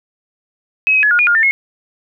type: tone with pitch steps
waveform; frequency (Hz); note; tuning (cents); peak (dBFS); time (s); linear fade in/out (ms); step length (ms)
sine; 2557 / 2534 / 1698 / 1431 / 2439 / 1415 / 1793 / 2168; D#7 / D#7 / G#6 / F6 / D#7 / F6 / A6 / C#7; +47 / +31 / +38 / +42 / -35 / +22 / +32 / -39; -9; 0.87-1.51; 0; 80
effects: none